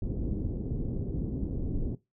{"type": "low-pass noise", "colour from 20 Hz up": "pink", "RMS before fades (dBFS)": -32, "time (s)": [0.02, 1.95], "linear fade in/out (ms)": 2, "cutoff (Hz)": 370, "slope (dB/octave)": 24, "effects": ["noise-tail reverb RT60 0.2 s tail -18 dB re dry"]}